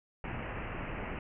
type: low-pass noise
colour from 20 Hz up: pink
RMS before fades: -39 dBFS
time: 0.24-1.19 s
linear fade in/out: 2 ms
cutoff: 2800 Hz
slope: 96 dB/octave
effects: none